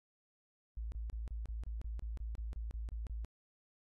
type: tone bursts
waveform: sine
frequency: 55.5 Hz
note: A1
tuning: 16 cents sharp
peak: -38 dBFS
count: 14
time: 0.77-3.247 s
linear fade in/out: 0 ms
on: 150 ms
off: 29 ms
effects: AAC 32 kbps